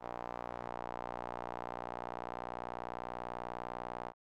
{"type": "tone with band-pass filter", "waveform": "sawtooth", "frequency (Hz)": 60.1, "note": "B1", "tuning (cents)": -46, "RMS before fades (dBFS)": -43, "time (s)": [0, 4.13], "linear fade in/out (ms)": 50, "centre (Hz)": 850, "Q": 2.2, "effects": ["Opus 32 kbps"]}